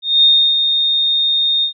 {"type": "tone with ADSR envelope", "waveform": "sine", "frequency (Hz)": 3677, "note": "A#7", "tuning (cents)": -24, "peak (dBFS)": -6, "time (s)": [0.02, 1.73], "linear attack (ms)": 210, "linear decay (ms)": 320, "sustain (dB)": -6, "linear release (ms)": 98, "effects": []}